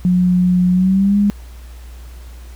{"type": "tone with pitch glide", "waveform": "sine", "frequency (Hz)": [180.4, 203.7], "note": ["F#3", "G#3"], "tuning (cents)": [-44, -33], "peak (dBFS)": -10, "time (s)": [0.05, 1.3], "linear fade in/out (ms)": 0, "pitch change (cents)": 211, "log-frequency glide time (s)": [0.72, 1.17], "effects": ["added 60 Hz sine -32 dBFS peak until 2.55 s", "pink hiss -46 dBFS RMS until 2.55 s"]}